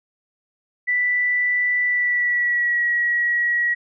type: tone with pitch glide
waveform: sine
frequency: 1975.5 to 1913.7 Hz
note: B6 to A#6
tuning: 0 to +45 cents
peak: -17 dBFS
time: 0.87-3.75 s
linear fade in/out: 20 ms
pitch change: -55 cents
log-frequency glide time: 1.84-2.85 s
effects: none